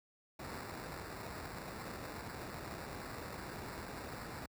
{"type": "noise with sample-and-hold", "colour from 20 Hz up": "pink", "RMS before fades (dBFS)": -45, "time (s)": [0.39, 4.46], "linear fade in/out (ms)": 5, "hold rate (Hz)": 3150, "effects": ["high-pass 60 Hz 12 dB/octave"]}